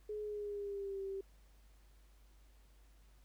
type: tone with pitch glide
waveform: sine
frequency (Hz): 422.1 to 389.3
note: G#4 to G4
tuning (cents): +28 to -12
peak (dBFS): -39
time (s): 0.09-1.21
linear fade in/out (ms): 5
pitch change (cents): -140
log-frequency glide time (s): 0.22-1.01
effects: added 50 Hz sine -61 dBFS peak until 3.24 s + pink hiss -72 dBFS RMS until 3.24 s